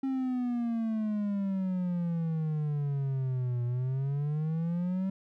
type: exponential two-way sweep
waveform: triangle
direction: down then up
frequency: 270 to 120 to 193.5 Hz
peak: -26 dBFS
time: 0.03-5.1 s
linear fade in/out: 5 ms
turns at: 3.64 s
effects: none